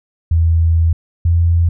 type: tone pair in turn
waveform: sine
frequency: 82.41 / 84.68 Hz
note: E2 / E2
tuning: 0 / +47 cents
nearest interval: unison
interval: 47 cents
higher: second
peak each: -9 dBFS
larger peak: neither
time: 0.31-0.93 / 1.25-1.69 s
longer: first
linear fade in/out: 5 ms
effects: none